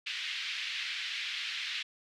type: band-pass noise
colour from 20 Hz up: white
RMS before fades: -37 dBFS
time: 0.06-1.83 s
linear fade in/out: 10 ms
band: 1900 to 3700 Hz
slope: 24 dB/octave
effects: none